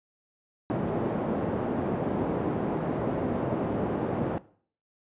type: band-pass noise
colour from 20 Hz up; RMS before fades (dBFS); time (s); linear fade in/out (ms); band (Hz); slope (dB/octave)
pink; -29; 0.7-4.38; 0; 170 to 630; 12
effects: noise-tail reverb RT60 0.5 s tail -18 dB re dry + resampled to 8000 Hz